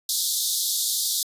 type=high-pass noise; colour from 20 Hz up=pink; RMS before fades=-24 dBFS; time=0.09-1.23 s; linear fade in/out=2 ms; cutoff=3500 Hz; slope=96 dB/octave; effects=resampled to 32000 Hz